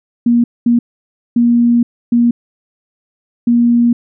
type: tone bursts at uneven times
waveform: sine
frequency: 237.5 Hz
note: A#3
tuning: 33 cents sharp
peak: -7 dBFS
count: 5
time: 0.26-0.44 / 0.66-0.79 / 1.36-1.83 / 2.12-2.31 / 3.47-3.93 s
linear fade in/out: 5 ms
effects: none